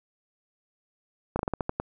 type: slowing click train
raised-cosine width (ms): 1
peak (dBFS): -13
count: 8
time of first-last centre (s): 1.36-1.8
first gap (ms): 32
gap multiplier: 1.22
effects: none